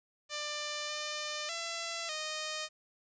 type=tone with pitch steps; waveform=5% pulse; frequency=595 / 601 / 672 / 618 Hz; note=D5 / D5 / E5 / D#5; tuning=+22 / +40 / +33 / -12 cents; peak=-24 dBFS; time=0.29-2.69 s; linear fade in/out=50 ms; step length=600 ms; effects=resampled to 16000 Hz + 11-bit